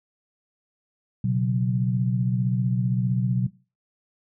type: chord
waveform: sine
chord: B suspended second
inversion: none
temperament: just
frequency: 123.47 / 138.9 / 185.21 Hz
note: B2 / C#3 / F#3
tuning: 0 / +4 / +2 cents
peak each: -23 / -29 / -24 dBFS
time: 1.24-3.47 s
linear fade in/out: 5 ms
effects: noise-tail reverb RT60 0.3 s tail -17 dB re dry